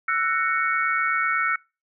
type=chord; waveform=sine; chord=F# dominant seventh; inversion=third; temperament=just; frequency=1332 / 1480 / 1850 / 2220 Hz; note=E6 / F#6 / A#6 / C#7; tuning=+18 / 0 / -14 / +2 cents; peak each=-24 / -26 / -30 / -26 dBFS; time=0.08-1.56 s; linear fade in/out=5 ms; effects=noise-tail reverb RT60 0.3 s tail -26 dB re dry